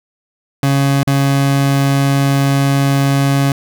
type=tone with dropouts; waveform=30% pulse; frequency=138.59 Hz; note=C#3; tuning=in tune; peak=-8 dBFS; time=0.63-3.52 s; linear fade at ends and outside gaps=2 ms; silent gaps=1.032-1.073 s; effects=none